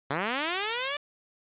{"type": "linear sweep", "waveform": "5% pulse", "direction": "up", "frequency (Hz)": [130, 592], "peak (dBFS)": -16, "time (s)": [0.1, 0.97], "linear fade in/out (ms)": 5, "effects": ["resampled to 8000 Hz", "8-bit"]}